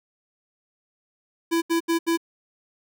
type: tone bursts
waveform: square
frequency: 333.2 Hz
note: E4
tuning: 19 cents sharp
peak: -20 dBFS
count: 4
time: 1.51-2.175 s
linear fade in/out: 20 ms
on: 110 ms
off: 75 ms
effects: none